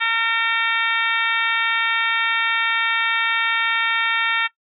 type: harmonic tone with a mistuned harmonic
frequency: 456.5 Hz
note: A#4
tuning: 36 cents flat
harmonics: 2 / 3 / 4 / 5 / 6 / 7 / 8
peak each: -29 / -23 / -22 / -24 / -29 / -29 / -28 dBFS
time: 0-4.48 s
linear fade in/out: 20 ms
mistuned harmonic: 6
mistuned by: -25 cents
effects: noise-tail reverb RT60 0.1 s tail -18 dB re dry